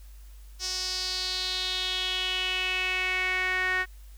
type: tone with band-pass filter sweep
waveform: sawtooth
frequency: 370 Hz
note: F#4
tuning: in tune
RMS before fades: -29 dBFS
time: 0.59-3.86 s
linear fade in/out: 50 ms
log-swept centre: 5500 to 1800 Hz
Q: 4.5
effects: added 50 Hz sine -44 dBFS peak until 4.17 s + white hiss -60 dBFS RMS until 4.17 s